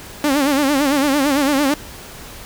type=tone with vibrato; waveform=sawtooth; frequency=281.9 Hz; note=C#4; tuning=29 cents sharp; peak=-10 dBFS; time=0.24-1.74 s; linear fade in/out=2 ms; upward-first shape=sine; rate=8.9 Hz; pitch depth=110 cents each way; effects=pink hiss -36 dBFS RMS until 2.45 s